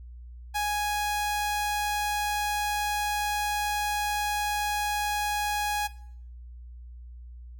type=tone; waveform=sawtooth; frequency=830.6 Hz; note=G#5; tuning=in tune; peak=-22 dBFS; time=0.54-5.88 s; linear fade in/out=20 ms; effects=noise-tail reverb RT60 0.6 s tail -18 dB re dry + added 60 Hz sine -41 dBFS peak until 7.59 s